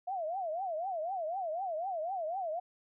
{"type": "tone with vibrato", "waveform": "sine", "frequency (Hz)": 697, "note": "F5", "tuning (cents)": -4, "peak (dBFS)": -33, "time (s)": [0.07, 2.6], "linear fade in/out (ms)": 10, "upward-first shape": "triangle", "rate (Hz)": 4, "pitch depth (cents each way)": 250, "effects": []}